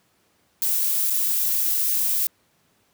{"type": "noise with dropouts", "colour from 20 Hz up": "violet", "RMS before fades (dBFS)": -22, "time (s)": [0.62, 2.27], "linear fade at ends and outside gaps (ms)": 1, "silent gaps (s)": [1.1, 1.104], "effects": ["pink hiss -64 dBFS RMS until 2.93 s", "high-pass 100 Hz 12 dB/octave"]}